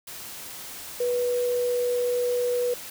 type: tone in noise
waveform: sine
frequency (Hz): 489.3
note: B4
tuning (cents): -16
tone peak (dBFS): -22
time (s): 1-2.74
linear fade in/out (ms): 5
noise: white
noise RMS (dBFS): -39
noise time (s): 0.07-2.9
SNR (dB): +14
effects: none